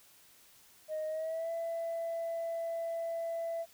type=tone with pitch glide; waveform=sine; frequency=622 to 666.6 Hz; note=D#5 to E5; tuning=-1 to +19 cents; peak=-32 dBFS; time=0.88-3.66 s; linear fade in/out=50 ms; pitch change=+120 cents; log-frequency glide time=1.07-1.51 s; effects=tanh soft clip ceiling -31 dBFS + white hiss -61 dBFS RMS until 3.73 s